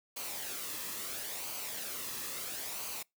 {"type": "noise with flanger", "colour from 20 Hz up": "white", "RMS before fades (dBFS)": -40, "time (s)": [0.16, 3.03], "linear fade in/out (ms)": 10, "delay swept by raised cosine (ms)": [0.55, 1.37], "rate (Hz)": 0.74, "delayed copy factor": -0.5, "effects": ["noise-tail reverb RT60 0.2 s tail -26 dB re dry"]}